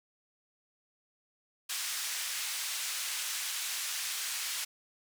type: band-pass noise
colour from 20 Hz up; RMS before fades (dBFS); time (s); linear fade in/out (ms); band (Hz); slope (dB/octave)
white; -36; 1.69-4.65; 10; 1500 to 9100; 12
effects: none